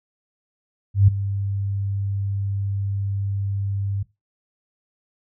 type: tone with ADSR envelope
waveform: sine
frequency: 99.2 Hz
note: G2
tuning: 21 cents sharp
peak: -8 dBFS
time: 0.94-4.03 s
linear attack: 140 ms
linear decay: 6 ms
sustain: -14 dB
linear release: 7 ms
effects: noise-tail reverb RT60 0.2 s tail -17 dB re dry